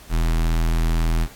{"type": "tone with notch filter", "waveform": "square", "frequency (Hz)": 41, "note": "E1", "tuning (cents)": -9, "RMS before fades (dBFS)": -19, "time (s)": [0.09, 1.28], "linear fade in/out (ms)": 50, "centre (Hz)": 510, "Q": 1.8, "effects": ["pink hiss -45 dBFS RMS until 1.35 s", "AAC 64 kbps"]}